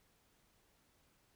silence, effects pink hiss -73 dBFS RMS until 1.35 s

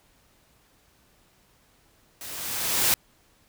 white noise with level ramp, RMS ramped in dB -39 to -20 dBFS, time 2.21-2.94 s, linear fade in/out 0 ms, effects pink hiss -62 dBFS RMS until 3.48 s

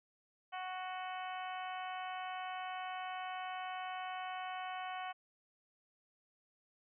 harmonic tone with a mistuned harmonic, 370 Hz, F#4, in tune, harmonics 2 / 3 / 4 / 5 / 6 / 7 / 8, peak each -42 / -47 / -50 / -53 / -53 / -54 / -53 dBFS, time 0.52-5.13 s, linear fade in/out 20 ms, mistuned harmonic 8, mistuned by +35 cents, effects none

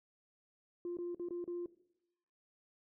sine tone with dropouts, 349.2 Hz, F4, in tune, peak -36 dBFS, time 0.85-1.66 s, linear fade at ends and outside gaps 2 ms, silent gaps 0.97-0.986 / 1.147-1.196 / 1.287-1.307 / 1.442-1.477 s, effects noise-tail reverb RT60 0.8 s tail -17 dB re dry + tanh soft clip ceiling -34 dBFS

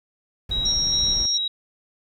brown noise, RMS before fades -32 dBFS, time 0.49-1.26 s, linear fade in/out 5 ms
sine tone with tremolo, 3840 Hz, B7, 49 cents flat, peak -22 dBFS, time 0.51-1.48 s, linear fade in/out 5 ms, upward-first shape square, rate 2.4 Hz, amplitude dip 45%
sine tone, 5588 Hz, F8, in tune, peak -20 dBFS, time 0.65-1.38 s, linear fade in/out 10 ms
effects none

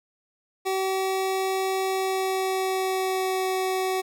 25% pulse tone with pitch glide, 381.1 to 375.9 Hz, G4 to F#4, -49 to +27 cents, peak -20 dBFS, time 0.65-4.02 s, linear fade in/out 20 ms, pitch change -24 cents, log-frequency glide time 1.85-3.48 s, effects none

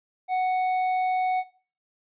sine tone with tanh clipping, 741 Hz, F#5, 2 cents sharp, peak -23 dBFS, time 0.28-1.44 s, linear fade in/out 50 ms, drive 7 dB, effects noise-tail reverb RT60 0.4 s tail -17 dB re dry + resampled to 8000 Hz

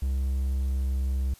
triangle tone with pitch glide, 66.5 to 66.08 Hz, C2 to C2, +29 to +18 cents, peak -22 dBFS, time 0.02-1.34 s, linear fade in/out 5 ms, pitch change -11 cents, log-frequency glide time 0.62-0.81 s, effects white hiss -55 dBFS RMS until 1.39 s + resampled to 32000 Hz

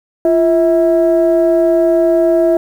sine tone pair together, 343.8 / 649 Hz, F4 / E5, -27 / -27 cents, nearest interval major seventh, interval 1100 cents, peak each -10 dBFS, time 0.25-2.57 s, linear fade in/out 2 ms, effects tanh soft clip ceiling -3 dBFS + 7-bit

